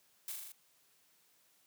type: noise with echo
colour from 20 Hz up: blue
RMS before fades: -41 dBFS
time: 0.28-0.32 s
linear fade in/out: 2 ms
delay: 40 ms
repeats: 5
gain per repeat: -2 dB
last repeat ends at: 0.52 s
effects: white hiss -70 dBFS RMS until 1.66 s + high-pass 100 Hz 12 dB/octave